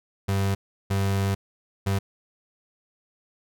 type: tone bursts at uneven times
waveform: 35% pulse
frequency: 98 Hz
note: G2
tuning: in tune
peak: -20 dBFS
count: 3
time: 0.28-0.55 / 0.9-1.35 / 1.86-1.99 s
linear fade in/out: 10 ms
effects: none